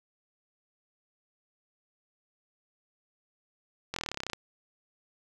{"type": "slowing click train", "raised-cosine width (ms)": 0.2, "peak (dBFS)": -16, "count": 15, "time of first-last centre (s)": [3.94, 4.333], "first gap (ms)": 23, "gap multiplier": 1.03, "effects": []}